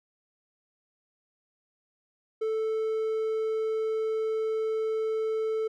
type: tone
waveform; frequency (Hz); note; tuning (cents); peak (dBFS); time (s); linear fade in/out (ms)
triangle; 440; A4; 0; -24; 2.41-5.68; 10
effects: none